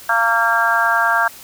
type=harmonic tone; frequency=229.8 Hz; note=A#3; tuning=25 cents flat; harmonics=3 / 4 / 5 / 6 / 7; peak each=-21 / -20 / -22 / -19 / -17 dBFS; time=0.09-1.28 s; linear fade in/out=5 ms; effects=white hiss -39 dBFS RMS until 1.43 s